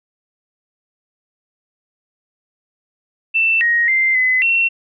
sine tone with pitch steps, 2670 / 1879 / 2086 / 2025 / 2717 Hz, E7 / A#6 / C7 / B6 / F7, +22 / +13 / -6 / +43 / -48 cents, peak -12 dBFS, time 3.34-4.69 s, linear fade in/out 20 ms, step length 270 ms, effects none

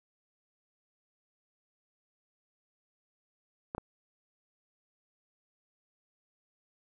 clicks, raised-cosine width 1 ms, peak -21 dBFS, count 2, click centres 3.749 / 3.781 s, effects none

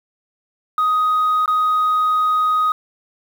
sine tone with dropouts, 1251 Hz, D#6, 9 cents sharp, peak -12 dBFS, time 0.78-2.72 s, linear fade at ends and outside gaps 2 ms, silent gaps 1.459-1.478 s, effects tanh soft clip ceiling -12 dBFS + 7-bit

